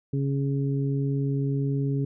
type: harmonic tone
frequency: 138.59 Hz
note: C#3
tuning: in tune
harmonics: 1 / 2 / 3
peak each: -24 / -30 / -34 dBFS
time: 0.13-2.05 s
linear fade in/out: 5 ms
effects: none